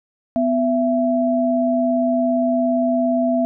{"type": "tone pair together", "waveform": "sine", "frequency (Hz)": [250, 667.4], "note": ["B3", "E5"], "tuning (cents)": [21, 21], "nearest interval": "octave + perfect fourth", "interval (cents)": 1700, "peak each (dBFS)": [-18, -18], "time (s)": [0.36, 3.45], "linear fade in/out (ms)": 0, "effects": []}